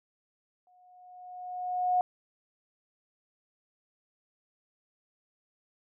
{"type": "tone with exponential growth", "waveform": "sine", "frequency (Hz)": 726, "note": "F#5", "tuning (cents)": -33, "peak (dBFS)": -21, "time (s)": [0.67, 2.01], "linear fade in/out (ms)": 1, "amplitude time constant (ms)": 290, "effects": []}